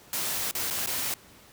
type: noise with dropouts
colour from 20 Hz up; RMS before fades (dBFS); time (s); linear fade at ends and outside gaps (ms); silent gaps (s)
white; -30; 0.13-1.14; 1; 0.511-0.551 / 0.702-0.708 / 0.861-0.872
effects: pink hiss -53 dBFS RMS until 1.52 s + high-pass 60 Hz 12 dB/octave